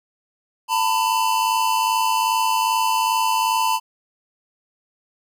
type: tone pair together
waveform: square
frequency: 895.5 / 998 Hz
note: A5 / B5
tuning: +30 / +18 cents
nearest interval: major second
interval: 188 cents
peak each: -21 dBFS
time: 0.68-3.8 s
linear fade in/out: 50 ms
effects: none